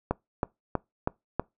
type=click train; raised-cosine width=1 ms; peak=-11 dBFS; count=5; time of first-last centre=0.11-1.396 s; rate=3.11 Hz; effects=noise-tail reverb RT60 0.2 s tail -24 dB re dry